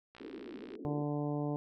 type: click train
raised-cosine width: 0.3 ms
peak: -37 dBFS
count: 38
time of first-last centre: 0.15-0.754 s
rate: 61.3 Hz
type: band-pass noise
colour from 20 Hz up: white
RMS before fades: -46 dBFS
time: 0.2-1.03 s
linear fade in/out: 10 ms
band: 230 to 430 Hz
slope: 48 dB/octave
type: harmonic tone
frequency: 146.83 Hz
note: D3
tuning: in tune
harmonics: 1 / 2 / 3 / 4 / 5 / 6 / 7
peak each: -36 / -36 / -41 / -43 / -45 / -49 / -52 dBFS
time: 0.85-1.56 s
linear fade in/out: 0 ms
effects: none